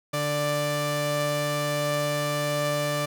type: tone pair together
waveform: sawtooth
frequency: 146.83 / 588.7 Hz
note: D3 / D5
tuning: 0 / +4 cents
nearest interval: 2 octaves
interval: 2404 cents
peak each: -25 / -22 dBFS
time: 0.13-3.06 s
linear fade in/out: 10 ms
effects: none